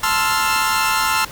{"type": "chord", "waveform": "sawtooth", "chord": "F major seventh", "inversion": "first", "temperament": "equal", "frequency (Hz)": [880, 1046.5, 1318.5, 1396.9], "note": ["A5", "C6", "E6", "F6"], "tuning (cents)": [0, 0, 0, 0], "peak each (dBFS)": -18, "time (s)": [0.03, 1.25], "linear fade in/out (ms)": 5, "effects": ["pink hiss -36 dBFS RMS until 1.31 s"]}